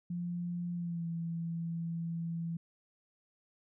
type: tone with pitch glide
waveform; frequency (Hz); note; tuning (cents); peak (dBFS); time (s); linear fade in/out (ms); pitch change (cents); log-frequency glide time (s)
sine; 174.4 to 167.01; F3 to E3; -2 to +23; -34; 0.1-2.57; 5; -75; 0.74-1.07
effects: none